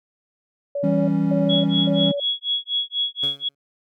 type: tone bursts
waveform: sine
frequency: 569 Hz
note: C#5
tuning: 45 cents sharp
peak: -22 dBFS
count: 3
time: 0.75-2.2 s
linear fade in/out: 5 ms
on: 330 ms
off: 230 ms
type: chord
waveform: triangle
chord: C# diminished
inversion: first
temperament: equal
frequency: 164.81 / 196 / 277.2 Hz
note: E3 / G3 / C#4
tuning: 0 / 0 / 0 cents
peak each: -20 dBFS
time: 0.83-2.12 s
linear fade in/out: 10 ms
type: tone with tremolo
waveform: sine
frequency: 3346 Hz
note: G#7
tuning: 12 cents sharp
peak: -18 dBFS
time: 1.49-3.49 s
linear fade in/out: 10 ms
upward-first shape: sine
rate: 4.1 Hz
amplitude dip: 100%
type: tone with exponential decay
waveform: 15% pulse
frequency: 140.1 Hz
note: C#3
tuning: 19 cents sharp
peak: -25 dBFS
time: 3.23-3.55 s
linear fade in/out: 2 ms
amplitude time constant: 69 ms
effects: none